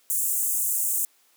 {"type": "high-pass noise", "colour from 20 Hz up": "pink", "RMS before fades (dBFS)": -25, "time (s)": [0.1, 1.05], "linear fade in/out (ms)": 0, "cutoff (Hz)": 7300, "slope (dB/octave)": 48, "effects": ["white hiss -62 dBFS RMS until 1.36 s", "high-pass 300 Hz 12 dB/octave"]}